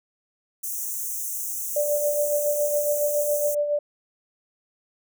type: high-pass noise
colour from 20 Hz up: white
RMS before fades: -30 dBFS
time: 0.63-3.55 s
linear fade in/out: 10 ms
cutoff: 5900 Hz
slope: 96 dB/octave
type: tone with tremolo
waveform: sine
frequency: 587.3 Hz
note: D5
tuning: in tune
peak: -19 dBFS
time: 1.76-3.79 s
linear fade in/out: 5 ms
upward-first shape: sine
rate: 7.2 Hz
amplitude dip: 50%
effects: none